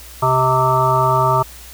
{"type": "harmonic tone with a mistuned harmonic", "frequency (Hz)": 130, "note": "C3", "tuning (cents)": -11, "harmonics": [1, 3, 5, 7, 9, 10], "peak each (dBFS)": [-19, -23, -20, -17, -17, -24], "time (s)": [0.22, 1.43], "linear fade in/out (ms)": 10, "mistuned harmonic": 5, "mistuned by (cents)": -17, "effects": ["added 60 Hz sine -39 dBFS peak until 1.73 s", "white hiss -39 dBFS RMS until 1.73 s"]}